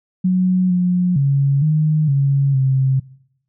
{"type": "tone with pitch steps", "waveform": "sine", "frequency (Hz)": [183.9, 179.6, 139, 154.2, 138.7, 133], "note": ["F#3", "F3", "C#3", "D#3", "C#3", "C3"], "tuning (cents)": [-10, 49, 5, -15, 1, 29], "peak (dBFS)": -12, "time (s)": [0.24, 3], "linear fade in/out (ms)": 10, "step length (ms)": 460, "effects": ["noise-tail reverb RT60 0.8 s tail -23 dB re dry"]}